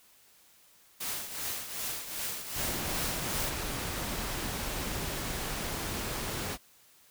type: noise with tremolo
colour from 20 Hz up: white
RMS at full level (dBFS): -34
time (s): 1-3.5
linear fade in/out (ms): 10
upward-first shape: triangle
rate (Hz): 2.6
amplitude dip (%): 65
type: noise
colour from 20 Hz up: pink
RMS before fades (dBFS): -35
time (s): 2.54-6.58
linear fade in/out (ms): 50
effects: white hiss -61 dBFS RMS until 7.1 s